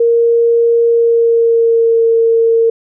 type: tone with pitch glide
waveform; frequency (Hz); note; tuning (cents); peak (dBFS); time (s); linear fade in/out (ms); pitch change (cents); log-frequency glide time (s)
sine; 466.2 to 457.1; A#4 to A#4; 0 to -34; -7; 0-2.7; 5; -34; 0.86-2.06
effects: none